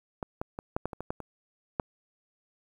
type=clicks; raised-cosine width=1 ms; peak=-19 / -18 / -22 / -14 / -16 / -24 / -22 / -17 / -25 / -13 dBFS; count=10; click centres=0.228 / 0.415 / 0.589 / 0.765 / 0.856 / 0.932 / 1.006 / 1.105 / 1.203 / 1.798 s; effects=9-bit